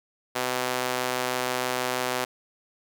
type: tone with high-pass filter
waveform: sawtooth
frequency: 126.2 Hz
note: B2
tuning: 38 cents sharp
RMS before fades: -28 dBFS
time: 0.35-2.25 s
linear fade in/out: 10 ms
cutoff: 530 Hz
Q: 0.75
effects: none